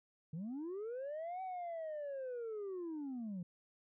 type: linear two-way sweep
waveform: sine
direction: up then down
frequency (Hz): 146.83 to 762 to 169.1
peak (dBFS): -38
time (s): 0.33-3.43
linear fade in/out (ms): 5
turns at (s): 1.42
effects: tanh soft clip ceiling -39 dBFS